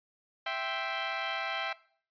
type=chord; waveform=15% pulse; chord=C major; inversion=first; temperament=equal; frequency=659.3 / 784 / 1046.5 Hz; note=E5 / G5 / C6; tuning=0 / 0 / 0 cents; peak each=-29 / -29 / -34 dBFS; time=0.46-1.73 s; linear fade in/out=5 ms; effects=noise-tail reverb RT60 0.5 s tail -19 dB re dry + resampled to 11025 Hz